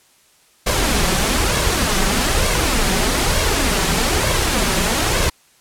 pink noise with flanger, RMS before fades -17 dBFS, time 0.66-5.3 s, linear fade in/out 10 ms, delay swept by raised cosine 1.8 to 5.3 ms, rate 1.1 Hz, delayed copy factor +0.5, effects white hiss -54 dBFS RMS until 5.6 s + low-pass 11000 Hz 12 dB/octave

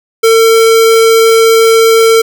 square tone, 451.4 Hz, A4, 44 cents sharp, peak -4 dBFS, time 0.23-2.22 s, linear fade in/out 10 ms, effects none

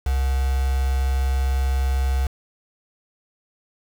sine tone with quantisation, 66.3 Hz, C2, 23 cents sharp, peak -18 dBFS, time 0.06-2.27 s, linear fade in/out 5 ms, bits 5, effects none

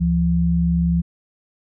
sine tone pair together, 71.8 / 170.61 Hz, D2 / F3, -39 / -40 cents, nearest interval octave + minor third, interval 1499 cents, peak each -21 / -16 dBFS, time 0-1.02 s, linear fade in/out 20 ms, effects none

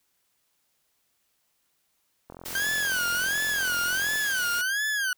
click train, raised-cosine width 1 ms, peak -28 dBFS, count 82, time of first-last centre 2.3-4.158 s, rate 43.6 Hz
white noise, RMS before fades -36 dBFS, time 2.45-4.62 s, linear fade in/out 10 ms
40% pulse tone with vibrato, 1561 Hz, G6, 8 cents flat, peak -24 dBFS, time 2.55-5.13 s, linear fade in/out 2 ms, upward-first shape sine, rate 1.4 Hz, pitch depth 180 cents each way
effects white hiss -72 dBFS RMS until 5.17 s

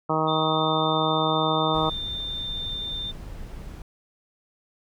harmonic tone, 157.4 Hz, D#3, 20 cents sharp, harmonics 1 / 2 / 3 / 4 / 5 / 6 / 7 / 8, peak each -29 / -29 / -29 / -29 / -29 / -29 / -29 / -29 dBFS, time 0.09-1.9 s, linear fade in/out 10 ms
sine tone, 3592 Hz, A7, 35 cents sharp, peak -29 dBFS, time 0.27-3.12 s, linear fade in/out 20 ms
brown noise, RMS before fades -37 dBFS, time 1.74-3.82 s, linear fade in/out 2 ms
effects none

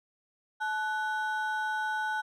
triangle ring-modulated tone, 1174.7 Hz, D6, in tune, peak -24 dBFS, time 0.6-2.22 s, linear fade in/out 20 ms, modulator 312 Hz, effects none

